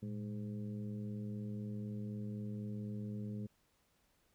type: harmonic tone with a mistuned harmonic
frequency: 103.83 Hz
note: G#2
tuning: in tune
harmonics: 1 / 2 / 3 / 4 / 5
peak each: -43 / -42 / -56 / -54 / -59 dBFS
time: 0.02-3.47 s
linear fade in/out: 10 ms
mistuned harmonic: 1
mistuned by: +130 cents
effects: pink hiss -75 dBFS RMS until 4.34 s